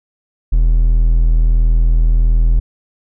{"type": "tone", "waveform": "triangle", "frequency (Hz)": 40.74, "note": "E1", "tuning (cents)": -20, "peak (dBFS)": -6, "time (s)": [0.52, 2.6], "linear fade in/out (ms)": 10, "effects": []}